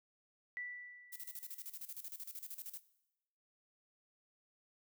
sine tone with exponential decay, 1967 Hz, B6, 7 cents flat, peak -39 dBFS, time 0.57-1.72 s, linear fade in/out 0 ms, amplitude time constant 250 ms
violet noise with tremolo, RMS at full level -46 dBFS, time 1.12-2.8 s, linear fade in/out 10 ms, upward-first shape square, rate 13 Hz, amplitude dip 80%
effects noise-tail reverb RT60 0.9 s tail -18 dB re dry

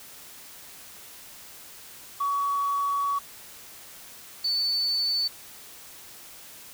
triangle tone pair in turn, 1128 / 4494 Hz, C#6 / C#8, +30 / +23 cents, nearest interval 2 octaves, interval 2393 cents, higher second, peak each -20 dBFS, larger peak neither, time 2.2-3.19 / 4.44-5.28 s, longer first, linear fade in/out 10 ms, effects tanh soft clip ceiling -21 dBFS + white hiss -46 dBFS RMS until 6.73 s

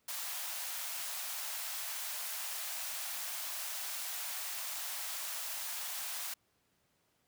white high-pass noise, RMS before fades -40 dBFS, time 0.08-6.34 s, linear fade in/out 5 ms, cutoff 610 Hz, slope 48 dB/octave, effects pink hiss -75 dBFS RMS until 7.27 s + high-pass 80 Hz 12 dB/octave

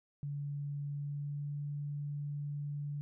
sine tone with pitch glide, 143.6 to 145.1 Hz, D3 to D3, -39 to -21 cents, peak -36 dBFS, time 0.23-3.01 s, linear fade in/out 0 ms, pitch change +18 cents, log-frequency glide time 0.86-1.59 s, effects none

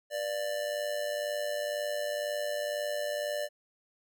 square tone with amplitude modulation, 590 Hz, D5, 8 cents sharp, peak -29 dBFS, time 0.1-3.49 s, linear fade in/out 50 ms, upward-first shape sine, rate 102 Hz, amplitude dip 60%, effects none

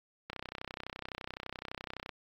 click train, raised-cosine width 0.3 ms, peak -23 dBFS, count 58, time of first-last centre 0.3-2.092 s, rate 31.8 Hz, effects AAC 64 kbps

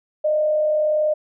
sine tone with frequency modulation, 611 Hz, D#5, 32 cents flat, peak -16 dBFS, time 0.24-1.14 s, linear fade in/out 10 ms, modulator 41.2 Hz, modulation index 0.3, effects none

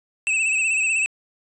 square tone with vibrato, 2612 Hz, E7, 17 cents flat, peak -19 dBFS, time 0.27-1.06 s, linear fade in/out 0 ms, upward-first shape sine, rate 16 Hz, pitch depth 58 cents each way, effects resampled to 24000 Hz

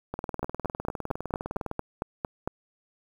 two click trains, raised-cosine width 1 ms, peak -14 / -18 dBFS, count 10 / 32, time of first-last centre 0.43-2.475 / 0.14-1.714 s, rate 4.4 / 19.7 Hz, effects 8-bit

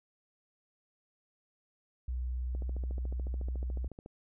sine tone, 62.1 Hz, B1, 10 cents sharp, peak -32 dBFS, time 2.08-3.88 s, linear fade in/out 5 ms
click train, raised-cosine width 2 ms, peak -32 dBFS, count 22, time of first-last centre 2.55-4.061 s, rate 13.9 Hz
effects none

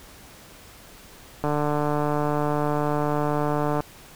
click train, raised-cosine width 1 ms, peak -11 dBFS, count 351, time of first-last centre 1.44-3.805 s, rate 148 Hz, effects pink hiss -47 dBFS RMS until 4.15 s

